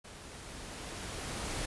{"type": "noise with level ramp", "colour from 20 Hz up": "pink", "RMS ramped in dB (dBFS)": [-50, -36], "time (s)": [0.04, 1.66], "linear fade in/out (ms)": 10, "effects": ["resampled to 24000 Hz"]}